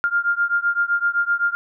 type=beating tone pair; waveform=sine; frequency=1399 / 1406.8 Hz; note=F6 / F6; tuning=+3 / +12 cents; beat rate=7.8 Hz; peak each=-20 / -21 dBFS; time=0.04-1.55 s; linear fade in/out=0 ms; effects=none